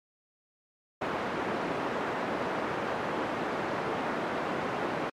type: band-pass noise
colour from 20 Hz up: pink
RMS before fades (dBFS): -32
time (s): 1.01-5.1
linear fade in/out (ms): 10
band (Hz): 270 to 1500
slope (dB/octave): 12
effects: MP3 64 kbps